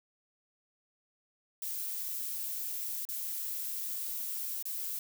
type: noise with dropouts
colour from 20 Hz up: violet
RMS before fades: -37 dBFS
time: 1.62-4.99 s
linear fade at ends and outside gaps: 2 ms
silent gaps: 3.052-3.088 / 4.626-4.654 s
effects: none